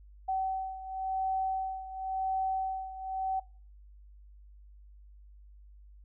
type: beating tone pair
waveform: sine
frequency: 762 / 762.94 Hz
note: G5 / G5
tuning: -49 / -47 cents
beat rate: 0.94 Hz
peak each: -32 / -36 dBFS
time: 0.28-3.4 s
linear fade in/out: 10 ms
effects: noise-tail reverb RT60 0.4 s tail -22 dB re dry + added 50 Hz sine -51 dBFS peak until 6.04 s